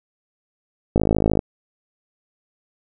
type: click train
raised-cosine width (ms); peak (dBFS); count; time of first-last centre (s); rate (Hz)
2; -4; 24; 0.96-1.392; 53.3
effects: none